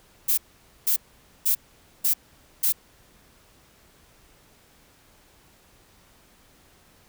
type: noise bursts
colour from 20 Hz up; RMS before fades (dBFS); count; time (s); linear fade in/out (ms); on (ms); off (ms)
violet; -21; 5; 0.28-2.725; 10; 97; 490
effects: pink hiss -57 dBFS RMS until 7.08 s